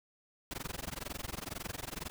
pink noise with amplitude modulation, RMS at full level -38 dBFS, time 0.51-2.1 s, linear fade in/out 0 ms, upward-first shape sine, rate 22 Hz, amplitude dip 100%, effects none

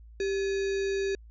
sine tone with sample-and-hold, 392 Hz, G4, in tune, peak -26 dBFS, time 0.2-1.15 s, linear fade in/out 2 ms, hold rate 2100 Hz, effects added 56 Hz sine -47 dBFS peak until 1.3 s + resampled to 16000 Hz

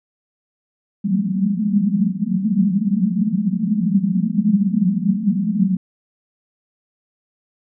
pink band-pass noise, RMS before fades -18 dBFS, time 1.04-5.77 s, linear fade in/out 5 ms, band 180 to 220 Hz, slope 96 dB/octave, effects none

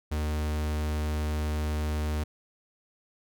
45% pulse tone, 76 Hz, D#2, 40 cents flat, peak -27 dBFS, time 0.11-2.24 s, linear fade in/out 10 ms, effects none

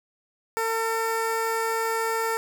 15% pulse tone with notch filter, 451.3 Hz, A4, 44 cents sharp, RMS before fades -26 dBFS, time 0.57-2.37 s, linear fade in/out 0 ms, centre 4000 Hz, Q 1.9, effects none

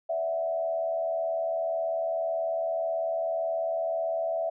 sine tone with frequency modulation, 659.3 Hz, E5, in tune, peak -26 dBFS, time 0.09-4.5 s, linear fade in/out 10 ms, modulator 78.2 Hz, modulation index 0.62, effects none

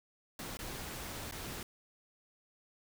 pink noise with dropouts, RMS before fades -43 dBFS, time 0.39-1.63 s, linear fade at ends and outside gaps 2 ms, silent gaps 0.571-0.59 / 1.312-1.322 s, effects none

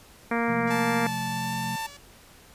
harmonic tone, 233.1 Hz, A#3, in tune, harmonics 1 / 2 / 3 / 4 / 5 / 6 / 7 / 8 / 9 / 10, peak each -27 / -30 / -32 / -33 / -34 / -35 / -35 / -36 / -37 / -37 dBFS, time 0.31-1.07 s, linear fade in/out 5 ms
sine chord, F major, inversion second, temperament equal with one note detuned, 129.68 / 174.61 / 220 Hz, C3 / F3 / A3, -15 / 0 / 0 cents, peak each -35 dBFS, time 0.48-1.76 s, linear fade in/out 5 ms
5% pulse tone, 572 Hz, D5, 46 cents flat, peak -33 dBFS, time 0.67-1.97 s, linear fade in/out 5 ms
sawtooth tone with pitch glide, 876 to 890.8 Hz, A5 to A5, -8 to +21 cents, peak -26 dBFS, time 0.7-1.87 s, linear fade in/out 10 ms, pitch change +29 cents, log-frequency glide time 1.19-1.54 s
effects pink hiss -52 dBFS RMS until 2.54 s + resampled to 32000 Hz

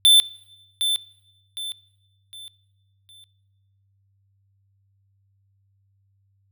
square tone with echo, 3537 Hz, A7, 8 cents sharp, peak -11 dBFS, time 0.05-0.2 s, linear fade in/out 0 ms, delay 760 ms, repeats 4, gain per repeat -9 dB, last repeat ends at 3.24 s, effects noise-tail reverb RT60 1.0 s tail -21 dB re dry + added 98 Hz sine -62 dBFS peak until 6.51 s

